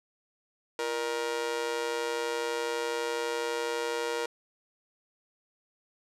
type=tone with amplitude modulation; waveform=sawtooth; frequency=472 Hz; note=A#4; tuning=22 cents sharp; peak=-22 dBFS; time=0.79-4.26 s; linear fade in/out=2 ms; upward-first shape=sine; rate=132 Hz; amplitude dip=80%; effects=low-pass 9000 Hz 12 dB/octave